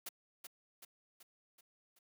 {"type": "noise with echo", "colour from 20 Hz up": "white", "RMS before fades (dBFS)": -44, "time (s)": [0.06, 0.09], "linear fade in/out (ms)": 5, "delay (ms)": 380, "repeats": 5, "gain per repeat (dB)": -5, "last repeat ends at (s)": 1.99, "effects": ["high-pass 200 Hz 12 dB/octave"]}